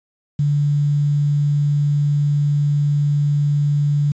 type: tone with quantisation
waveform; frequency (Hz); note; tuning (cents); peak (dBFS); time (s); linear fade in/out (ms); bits
sine; 145.4; D3; -17; -14; 0.39-4.12; 5; 7
effects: resampled to 16000 Hz